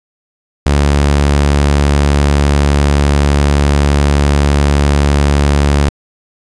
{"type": "tone", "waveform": "sawtooth", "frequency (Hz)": 71.7, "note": "D2", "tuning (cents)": -41, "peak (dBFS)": -4, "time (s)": [0.66, 5.89], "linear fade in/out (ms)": 0, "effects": ["resampled to 22050 Hz", "7-bit"]}